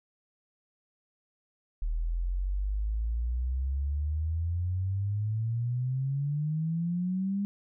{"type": "exponential sweep", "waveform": "sine", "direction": "up", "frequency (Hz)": [38.67, 203.1], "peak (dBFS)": -27, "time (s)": [1.82, 7.45], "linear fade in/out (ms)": 0, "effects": []}